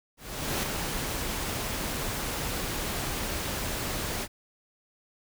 pink noise with ADSR envelope, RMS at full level -28 dBFS, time 0.17-4.28 s, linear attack 460 ms, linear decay 4 ms, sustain -4 dB, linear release 53 ms, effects none

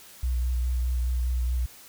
sine tone with vibrato, 61.74 Hz, B1, in tune, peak -22 dBFS, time 0.23-1.66 s, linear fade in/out 5 ms, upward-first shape sine, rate 4.8 Hz, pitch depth 25 cents each way, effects tanh soft clip ceiling -19 dBFS + white hiss -49 dBFS RMS until 1.88 s

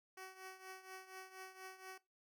10% pulse tone with tremolo, 376.9 Hz, F#4, 32 cents sharp, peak -40 dBFS, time 0.17-1.98 s, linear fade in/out 5 ms, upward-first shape triangle, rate 4.2 Hz, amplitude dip 80%, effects noise-tail reverb RT60 0.2 s tail -18 dB re dry

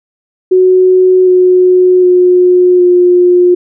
sine tone with pitch steps, 370 / 365.5 / 361.1 / 356.8 Hz, F#4 / F#4 / F#4 / F4, 0 / -21 / -42 / +37 cents, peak -3 dBFS, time 0.51-3.55 s, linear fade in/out 10 ms, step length 760 ms, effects none

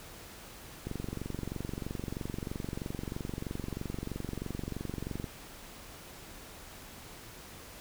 click train, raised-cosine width 3 ms, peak -23 dBFS, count 102, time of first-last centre 0.87-5.242 s, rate 23.1 Hz, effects pink hiss -49 dBFS RMS until 7.8 s

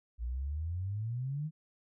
sine exponential sweep, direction up, 56.1 to 160.1 Hz, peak -33 dBFS, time 0.18-1.51 s, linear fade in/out 50 ms, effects none

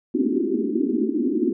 pink band-pass noise, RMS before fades -22 dBFS, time 0.14-1.53 s, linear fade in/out 5 ms, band 220 to 390 Hz, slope 96 dB/octave, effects none

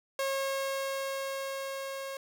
sawtooth tone with level ramp, 543 Hz, C#5, 36 cents flat, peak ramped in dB -25 to -33 dBFS, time 0.19-2.17 s, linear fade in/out 2 ms, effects none

